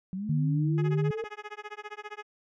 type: linear sweep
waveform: sine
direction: up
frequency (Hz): 180.7 to 459.8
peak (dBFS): -31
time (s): 0.13-1.24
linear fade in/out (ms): 0
type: tone with vibrato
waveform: sine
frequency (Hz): 151.1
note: D3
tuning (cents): +50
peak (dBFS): -24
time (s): 0.29-1.11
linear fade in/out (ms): 5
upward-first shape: sine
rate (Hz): 7.4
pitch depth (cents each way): 16
type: tone with tremolo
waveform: 10% pulse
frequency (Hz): 419.5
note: G#4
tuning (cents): +17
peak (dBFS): -27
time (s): 0.78-2.23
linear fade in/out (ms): 0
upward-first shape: sine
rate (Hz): 15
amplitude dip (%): 100
effects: low-pass 3000 Hz 12 dB/octave